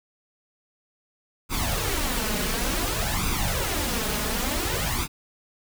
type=noise with flanger; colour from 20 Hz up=pink; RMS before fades=-26 dBFS; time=1.49-5.08 s; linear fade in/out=50 ms; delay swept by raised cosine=0.81 to 4.81 ms; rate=0.56 Hz; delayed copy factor=+0.7; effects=none